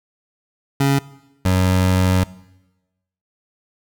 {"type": "tone pair in turn", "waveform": "25% pulse", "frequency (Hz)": [138.59, 92.5], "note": ["C#3", "F#2"], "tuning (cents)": [0, 0], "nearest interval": "perfect fifth", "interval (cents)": 700, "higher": "first", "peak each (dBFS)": -10, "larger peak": "neither", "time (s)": [[0.8, 0.99], [1.45, 2.24]], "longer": "second", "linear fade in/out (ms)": 5, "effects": ["noise-tail reverb RT60 1.0 s tail -20 dB re dry"]}